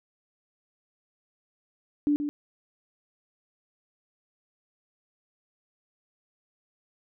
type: tone with echo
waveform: sine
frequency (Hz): 292.5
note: D4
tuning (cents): -7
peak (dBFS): -20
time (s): 2.07-2.16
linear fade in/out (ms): 0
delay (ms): 130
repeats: 1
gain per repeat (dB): -7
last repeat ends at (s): 2.29
effects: none